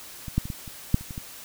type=clicks; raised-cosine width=5 ms; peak=-22 / -9 / -22 / -19 / -27 / -6 / -28 / -24 / -21 dBFS; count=9; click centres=0.282 / 0.38 / 0.455 / 0.502 / 0.678 / 0.944 / 1.01 / 1.108 / 1.179 s; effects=white hiss -43 dBFS RMS until 1.44 s